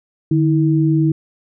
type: tone pair together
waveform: sine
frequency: 150.64 / 321.7 Hz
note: D3 / E4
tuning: +44 / -42 cents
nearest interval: octave + minor second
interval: 1314 cents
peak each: -14 / -15 dBFS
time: 0.31-1.12 s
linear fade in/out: 5 ms
effects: none